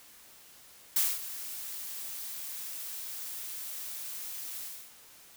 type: noise with ADSR envelope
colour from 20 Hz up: blue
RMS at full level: -25 dBFS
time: 0.96-4.93 s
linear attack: 4 ms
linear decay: 220 ms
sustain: -15 dB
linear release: 310 ms
effects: white hiss -55 dBFS RMS until 5.36 s